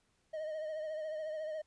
triangle tone with vibrato, 622.3 Hz, D#5, in tune, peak -35 dBFS, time 0.33-1.62 s, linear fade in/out 10 ms, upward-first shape triangle, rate 14 Hz, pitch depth 52 cents each way, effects pink hiss -75 dBFS RMS until 1.66 s + resampled to 22050 Hz

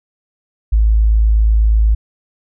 sine tone, 54.1 Hz, A1, 29 cents flat, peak -8 dBFS, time 0.72-1.95 s, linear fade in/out 10 ms, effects none

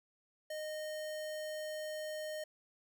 square tone, 616 Hz, D#5, 17 cents flat, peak -40 dBFS, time 0.5-2.44 s, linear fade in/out 5 ms, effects none

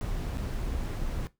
brown noise with dropouts, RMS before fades -32 dBFS, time 0.01-1.27 s, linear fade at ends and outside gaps 0 ms, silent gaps 0.372-0.38 s, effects noise-tail reverb RT60 0.2 s tail -18 dB re dry

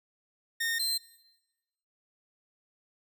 sawtooth tone pair in turn, 1837 / 4124 Hz, A#6 / C8, -26 / -26 cents, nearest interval octave + major second, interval 1400 cents, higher second, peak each -25 dBFS, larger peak neither, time 0.6-0.79 / 0.79-0.98 s, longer neither, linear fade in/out 10 ms, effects noise-tail reverb RT60 1.0 s tail -18 dB re dry

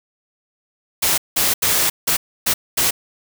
white noise bursts at uneven times, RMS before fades -17 dBFS, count 6, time 1.02-1.18 / 1.36-1.54 / 1.62-1.9 / 2.07-2.17 / 2.46-2.54 / 2.77-2.91 s, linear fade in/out 10 ms, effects none

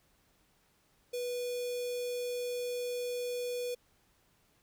square tone with notch filter, 490 Hz, B4, 14 cents flat, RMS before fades -36 dBFS, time 1.13-3.75 s, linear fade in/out 10 ms, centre 1500 Hz, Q 1.2, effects pink hiss -70 dBFS RMS until 4.62 s

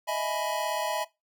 square chord, E major seventh, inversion third, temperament equal with one note detuned, 622.3 / 659.3 / 839.3 / 987.8 Hz, D#5 / E5 / G#5 / B5, 0 / 0 / +18 / 0 cents, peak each -34 dBFS, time 0.07-1.05 s, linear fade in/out 20 ms, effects noise-tail reverb RT60 0.2 s tail -19 dB re dry

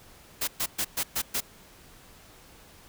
white noise bursts, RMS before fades -28 dBFS, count 6, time 0.41-1.406 s, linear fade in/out 10 ms, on 66 ms, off 120 ms, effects pink hiss -53 dBFS RMS until 2.88 s

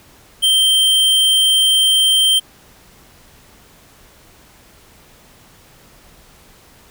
square tone, 3138 Hz, G7, 1 cent sharp, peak -11 dBFS, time 0.42-2.4 s, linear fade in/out 20 ms, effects pink hiss -47 dBFS RMS until 6.9 s

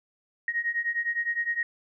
sine beating tone pair, 1870 / 1879.8 Hz, A#6 / A#6, +5 / +14 cents, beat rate 9.8 Hz, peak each -30 / -28 dBFS, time 0.48-1.63 s, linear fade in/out 2 ms, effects none

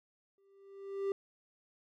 triangle tone with exponential growth, 393.8 Hz, G4, 8 cents sharp, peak -27 dBFS, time 0.38-1.12 s, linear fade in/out 1 ms, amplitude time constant 160 ms, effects none

